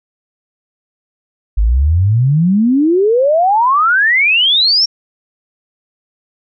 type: exponential sweep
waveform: sine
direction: up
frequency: 49 to 5610 Hz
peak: -8 dBFS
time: 1.57-4.86 s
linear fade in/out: 10 ms
effects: none